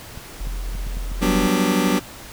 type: clicks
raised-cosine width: 5 ms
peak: -22 dBFS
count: 6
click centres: 0.175 / 0.472 / 0.752 / 0.868 / 0.97 / 1.117 s
type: tone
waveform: sine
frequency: 42.53 Hz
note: F1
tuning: 45 cents flat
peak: -24 dBFS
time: 0.4-1.47 s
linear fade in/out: 10 ms
type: chord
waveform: sawtooth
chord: G major seventh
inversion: third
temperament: just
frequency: 183.75 / 196 / 245 / 294 Hz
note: F#3 / G3 / B3 / D4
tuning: -12 / 0 / -14 / +2 cents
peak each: -18 dBFS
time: 1.21-2 s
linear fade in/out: 20 ms
effects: pink hiss -39 dBFS RMS until 2.32 s